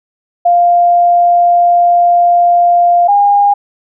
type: tone pair in turn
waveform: sine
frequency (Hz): 698.5 / 811.3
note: F5 / G#5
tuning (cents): 0 / -41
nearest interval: minor third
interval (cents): 259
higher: second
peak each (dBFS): -5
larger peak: neither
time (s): 0.45-3.08 / 3.08-3.54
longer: first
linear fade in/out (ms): 10
effects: none